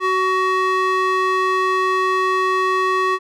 square tone with band-pass filter, 374.6 Hz, F#4, 21 cents sharp, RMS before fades -18 dBFS, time 0-3.19 s, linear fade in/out 50 ms, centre 1300 Hz, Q 1.5, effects none

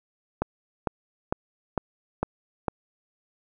click train, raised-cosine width 1 ms, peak -10 dBFS, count 6, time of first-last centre 0.42-2.682 s, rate 2.21 Hz, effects none

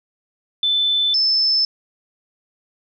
sine tone pair in turn, 3520 / 5262 Hz, A7 / E8, 0 / -4 cents, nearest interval perfect fifth, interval 696 cents, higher second, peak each -15 / -14 dBFS, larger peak second, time 0.63-1.14 / 1.14-1.65 s, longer neither, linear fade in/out 2 ms, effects none

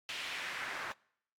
pink noise with band-pass filter sweep, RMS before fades -41 dBFS, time 0.09-0.92 s, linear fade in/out 0 ms, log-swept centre 2900 to 1400 Hz, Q 1.9, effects noise-tail reverb RT60 0.7 s tail -25 dB re dry + AAC 64 kbps

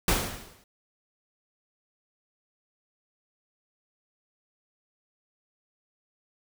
pink noise with exponential decay, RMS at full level -21 dBFS, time 0.08-0.64 s, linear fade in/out 2 ms, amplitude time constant 120 ms, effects none

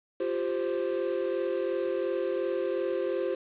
triangle chord, F suspended second, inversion none, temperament equal, 349.2 / 392 / 523.3 Hz, F4 / G4 / C5, 0 / 0 / 0 cents, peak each -30 / -30 / -29 dBFS, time 0.2-3.35 s, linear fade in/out 5 ms, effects resampled to 8000 Hz + 8-bit

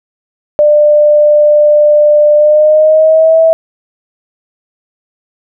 sine tone with pitch glide, 596 to 649.9 Hz, D5 to E5, +25 to -25 cents, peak -3 dBFS, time 0.59-3.53 s, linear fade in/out 0 ms, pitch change +150 cents, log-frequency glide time 2.36-3.4 s, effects none

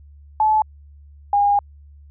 sine tone pair in turn, 863 / 813 Hz, A5 / G#5, -34 / -37 cents, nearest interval minor second, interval 103 cents, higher first, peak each -13 dBFS, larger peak neither, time 0.4-0.62 / 1.33-1.59 s, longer second, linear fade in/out 2 ms, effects added 72 Hz sine -42 dBFS peak until 2.1 s

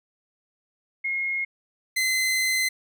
sine / sawtooth tone pair in turn, 2153 / 2053 Hz, C7 / C7, +49 / -33 cents, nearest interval minor second, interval 82 cents, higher first, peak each -24 / -18 dBFS, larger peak second, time 1.04-1.45 / 1.96-2.69 s, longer second, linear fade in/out 10 ms, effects none

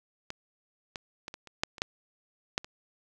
clicks, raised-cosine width 0.2 ms, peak -19 / -19 / -21 / -24 / -30 / -9 / -27 / -10 / -10 / -26 dBFS, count 10, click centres 0.304 / 0.958 / 1.281 / 1.341 / 1.473 / 1.635 / 1.782 / 1.819 / 2.579 / 2.645 s, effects none

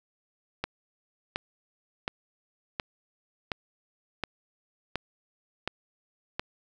click train, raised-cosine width 0.3 ms, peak -13 dBFS, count 9, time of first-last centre 0.64-6.395 s, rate 1.39 Hz, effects none

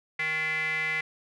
square tone with band-pass filter, 156.5 Hz, D#3, 10 cents sharp, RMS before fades -29 dBFS, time 0.19-1.01 s, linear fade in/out 5 ms, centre 2100 Hz, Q 9.3, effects none

